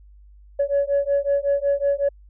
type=beating tone pair; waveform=sine; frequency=561 / 566.4 Hz; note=C#5 / C#5; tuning=+21 / +37 cents; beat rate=5.4 Hz; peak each=-20 dBFS; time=0.59-2.09 s; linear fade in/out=10 ms; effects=tanh soft clip ceiling -13 dBFS + added 50 Hz sine -45 dBFS peak until 2.29 s